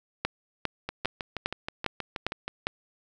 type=two click trains; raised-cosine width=0.3 ms; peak=-16 / -10 dBFS; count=11 / 7; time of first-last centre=0.89-2.48 / 0.25-2.669 s; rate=6.29 / 2.48 Hz; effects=none